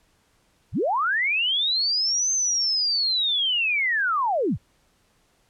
sine linear two-way sweep, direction up then down, 46.25 to 6310 to 46.25 Hz, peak -20 dBFS, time 0.72-4.58 s, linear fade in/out 50 ms, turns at 2.32 s, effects pink hiss -64 dBFS RMS until 5.49 s + low-pass 11000 Hz 12 dB/octave

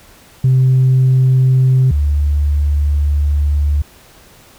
sine tone pair in turn, 130 / 72.96 Hz, C3 / D2, -11 / -11 cents, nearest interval minor seventh, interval 1000 cents, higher first, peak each -6 / -10 dBFS, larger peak first, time 0.44-1.91 / 1.91-3.82 s, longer second, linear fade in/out 5 ms, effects tanh soft clip ceiling -5 dBFS + pink hiss -44 dBFS RMS until 4.58 s

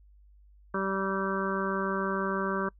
harmonic tone, 193.5 Hz, G3, 22 cents flat, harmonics 1 / 2 / 3 / 5 / 6 / 7 / 8, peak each -33 / -33 / -37 / -37 / -34 / -39 / -36 dBFS, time 0.74-2.69 s, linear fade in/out 5 ms, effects noise-tail reverb RT60 0.1 s tail -25 dB re dry + added 50 Hz sine -54 dBFS peak until 2.79 s

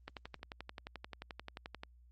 click train, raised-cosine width 0.3 ms, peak -28 dBFS, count 21, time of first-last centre 0.08-1.834 s, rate 11.4 Hz, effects added 60 Hz sine -59 dBFS peak until 2.11 s + Opus 32 kbps

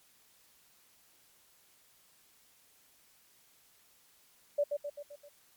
sine tone with echo, 580 Hz, D5, 22 cents flat, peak -25 dBFS, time 4.58-4.64 s, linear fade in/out 10 ms, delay 130 ms, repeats 5, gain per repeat -5 dB, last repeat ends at 5.29 s, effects white hiss -65 dBFS RMS until 5.56 s + MP3 96 kbps

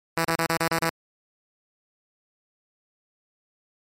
5% pulse tone bursts, 164.81 Hz, E3, in tune, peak -10 dBFS, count 7, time 0.17-0.897 s, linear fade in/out 5 ms, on 79 ms, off 29 ms, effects MP3 64 kbps

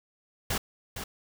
pink noise with echo, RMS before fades -29 dBFS, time 0.5-0.58 s, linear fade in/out 5 ms, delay 460 ms, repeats 1, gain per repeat -8 dB, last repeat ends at 1.04 s, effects none

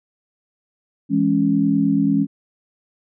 sine chord, C# minor, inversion first, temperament just, 166.31 / 207.9 / 277.2 Hz, E3 / G#3 / C#4, +16 / +2 / 0 cents, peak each -22 / -19 / -17 dBFS, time 1.09-2.27 s, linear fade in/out 50 ms, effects none

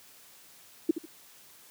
sine tone with echo, 323.9 Hz, E4, 30 cents flat, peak -18 dBFS, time 0.89-0.91 s, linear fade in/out 5 ms, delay 73 ms, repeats 2, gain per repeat -11 dB, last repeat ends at 1.056 s, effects white hiss -55 dBFS RMS until 1.7 s + high-pass 80 Hz 12 dB/octave

